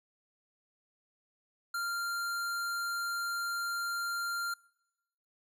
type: tone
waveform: square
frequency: 1390 Hz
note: F6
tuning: 9 cents flat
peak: -33 dBFS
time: 1.74-4.54 s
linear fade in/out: 5 ms
effects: noise-tail reverb RT60 1.0 s tail -26 dB re dry